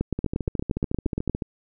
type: two click trains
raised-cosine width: 3 ms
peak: -11 / -14 dBFS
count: 12 / 18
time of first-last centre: 0.01-1.297 / 0.19-1.422 s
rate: 8.55 / 13.8 Hz
effects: none